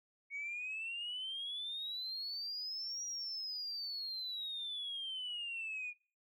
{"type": "exponential two-way sweep", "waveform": "sine", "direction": "up then down", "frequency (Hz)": [2217, 5760, 2426], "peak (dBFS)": -38, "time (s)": [0.3, 5.94], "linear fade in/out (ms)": 50, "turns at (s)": 3.05, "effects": ["noise-tail reverb RT60 0.4 s tail -24 dB re dry", "tanh soft clip ceiling -35 dBFS"]}